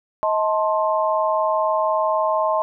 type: chord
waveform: sine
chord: A diminished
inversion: second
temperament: just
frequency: 633.6 / 880 / 1056 Hz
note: Eb5 / A5 / C6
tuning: +31 / 0 / +16 cents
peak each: -20 / -23 / -22 dBFS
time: 0.23-2.62 s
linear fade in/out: 0 ms
effects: none